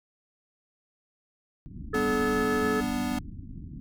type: low-pass noise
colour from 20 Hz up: pink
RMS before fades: -40 dBFS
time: 1.66-3.8 s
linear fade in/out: 0 ms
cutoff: 290 Hz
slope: 48 dB/octave
type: harmonic tone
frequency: 430.3 Hz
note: A4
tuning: 39 cents flat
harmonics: 1 / 3 / 4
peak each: -27 / -32 / -33 dBFS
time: 1.93-2.81 s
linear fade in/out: 10 ms
type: chord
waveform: square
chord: G major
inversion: none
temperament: equal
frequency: 196 / 246.9 / 293.7 Hz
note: G3 / B3 / D4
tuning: 0 / 0 / 0 cents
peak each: -35 / -30 / -34 dBFS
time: 1.94-3.19 s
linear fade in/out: 5 ms
effects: none